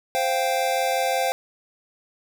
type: chord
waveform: square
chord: C suspended fourth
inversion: none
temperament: equal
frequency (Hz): 523.3 / 698.5 / 784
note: C5 / F5 / G5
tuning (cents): 0 / 0 / 0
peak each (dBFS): -26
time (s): 0.15-1.32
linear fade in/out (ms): 0
effects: none